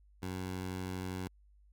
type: tone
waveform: 15% pulse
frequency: 92.5 Hz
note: F#2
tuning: in tune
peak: -31 dBFS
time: 0.22-1.28 s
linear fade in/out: 10 ms
effects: added 50 Hz sine -60 dBFS peak until 1.72 s